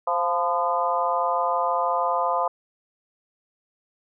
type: harmonic tone with a mistuned harmonic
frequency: 174.2 Hz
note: F3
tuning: 4 cents flat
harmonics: 3 / 4 / 5 / 6 / 7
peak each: -28 / -26 / -28 / -25 / -29 dBFS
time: 0.07-2.48 s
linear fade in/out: 5 ms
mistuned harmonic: 6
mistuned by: -46 cents
effects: none